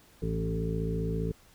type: harmonic tone with a mistuned harmonic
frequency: 55.1 Hz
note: A1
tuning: 3 cents sharp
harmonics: 1 / 2 / 3 / 4 / 5 / 7 / 8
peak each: -34 / -36 / -32 / -44 / -40 / -40 / -36 dBFS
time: 0.22-1.32 s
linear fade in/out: 5 ms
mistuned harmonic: 2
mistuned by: -30 cents
effects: pink hiss -59 dBFS RMS until 1.54 s